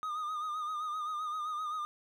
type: tone with vibrato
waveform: triangle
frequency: 1231 Hz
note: D#6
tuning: 19 cents flat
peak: -32 dBFS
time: 0.03-1.85 s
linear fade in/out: 0 ms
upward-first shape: sine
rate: 7.7 Hz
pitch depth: 52 cents each way
effects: none